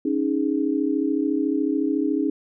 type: chord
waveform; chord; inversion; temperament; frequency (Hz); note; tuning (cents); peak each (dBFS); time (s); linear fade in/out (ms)
sine; C# suspended second; none; equal; 277.2 / 311.1 / 415.3; C#4 / D#4 / G#4; 0 / 0 / 0; -23 / -23 / -28; 0.05-2.3; 5
effects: none